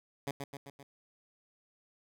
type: tone with echo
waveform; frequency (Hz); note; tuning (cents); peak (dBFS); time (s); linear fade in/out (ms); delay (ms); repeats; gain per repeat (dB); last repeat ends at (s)
10% pulse; 139.7; C#3; +14; -26; 0.27-0.31; 2; 130; 4; -4; 0.83
effects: none